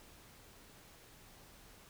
silence, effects pink hiss -59 dBFS RMS until 1.89 s

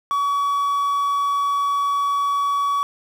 triangle tone with quantisation, 1132 Hz, C#6, 36 cents sharp, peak -16 dBFS, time 0.11-2.83 s, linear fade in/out 0 ms, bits 7, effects none

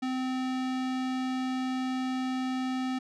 square tone with low-pass filter, 257.9 Hz, C4, 25 cents flat, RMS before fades -31 dBFS, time 0.02-2.99 s, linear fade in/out 10 ms, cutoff 5100 Hz, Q 0.71, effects none

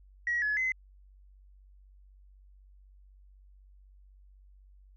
sine tone with pitch steps, 1911 / 1701 / 2046 Hz, A#6 / G#6 / C7, +43 / +41 / -39 cents, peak -26 dBFS, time 0.27-0.72 s, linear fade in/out 2 ms, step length 150 ms, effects tanh soft clip ceiling -22 dBFS + added 48 Hz sine -54 dBFS peak until 4.96 s

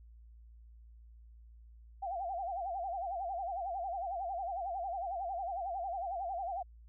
sine tone with vibrato, 733 Hz, F#5, 16 cents flat, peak -35 dBFS, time 2.02-6.63 s, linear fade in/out 10 ms, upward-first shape sine, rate 11 Hz, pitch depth 150 cents each way, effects added 57 Hz sine -53 dBFS peak until 6.88 s

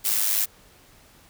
blue noise with amplitude modulation, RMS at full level -20 dBFS, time 0.04-0.46 s, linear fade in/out 20 ms, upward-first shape sine, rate 104 Hz, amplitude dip 65%, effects pink hiss -54 dBFS RMS until 1.29 s

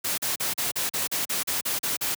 white noise bursts, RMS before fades -27 dBFS, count 12, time 0.04-2.149 s, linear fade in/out 10 ms, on 140 ms, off 39 ms, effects high-pass 100 Hz 12 dB/octave

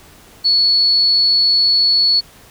sine tone, 4406 Hz, C#8, 11 cents flat, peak -10 dBFS, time 0.44-2.21 s, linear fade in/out 20 ms, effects pink hiss -44 dBFS RMS until 2.5 s

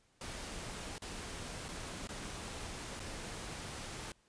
pink noise with dropouts, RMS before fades -44 dBFS, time 0.21-4.12 s, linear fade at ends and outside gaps 2 ms, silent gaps 0.982-1.02 / 1.684-1.687 / 2.073-2.09 / 2.996-3.001 s, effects pink hiss -71 dBFS RMS until 4.28 s + resampled to 22050 Hz

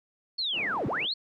sine linear two-way sweep, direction down then up, 4445 to 81.8 to 4445 Hz, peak -27 dBFS, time 0.38-1.14 s, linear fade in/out 10 ms, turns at 0.87 s
white band-pass noise, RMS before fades -41 dBFS, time 0.52-1.08 s, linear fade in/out 50 ms, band 160 to 600 Hz, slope 12 dB/octave
effects none

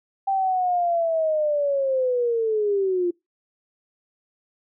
sine linear sweep, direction down, 786 to 344.7 Hz, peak -19 dBFS, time 0.27-3.11 s, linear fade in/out 10 ms, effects noise-tail reverb RT60 0.2 s tail -24 dB re dry

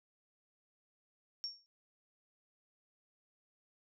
sine tone with exponential decay, 5510 Hz, F8, 24 cents flat, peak -34 dBFS, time 1.44-1.66 s, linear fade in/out 0 ms, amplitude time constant 46 ms, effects none

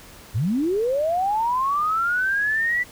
sine linear sweep, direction up, 87.31 to 1982 Hz, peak -19 dBFS, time 0.34-2.84 s, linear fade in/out 20 ms, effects pink hiss -45 dBFS RMS until 2.91 s

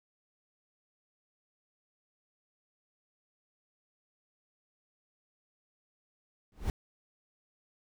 brown noise with exponential growth, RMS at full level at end -27 dBFS, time 6.52-6.7 s, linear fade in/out 1 ms, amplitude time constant 39 ms, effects none

